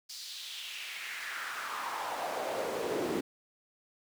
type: noise with high-pass filter sweep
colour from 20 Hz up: brown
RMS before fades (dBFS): -37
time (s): 0.09-3.21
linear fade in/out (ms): 10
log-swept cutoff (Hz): 4900 to 320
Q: 2.8
effects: none